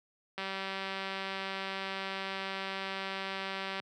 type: click train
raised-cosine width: 0.3 ms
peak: -21 dBFS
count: 661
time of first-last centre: 0.38-3.8 s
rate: 193 Hz
effects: high-pass 150 Hz 12 dB/octave